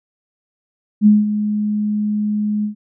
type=tone with ADSR envelope; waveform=sine; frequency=210 Hz; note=G#3; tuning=19 cents sharp; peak=-5 dBFS; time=1.01-2.75 s; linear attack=52 ms; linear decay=190 ms; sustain=-11 dB; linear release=110 ms; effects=none